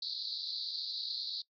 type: band-pass noise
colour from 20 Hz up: pink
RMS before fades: -39 dBFS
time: 0.02-1.42 s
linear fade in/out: 5 ms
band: 3900 to 4700 Hz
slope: 96 dB/octave
effects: noise-tail reverb RT60 0.1 s tail -19 dB re dry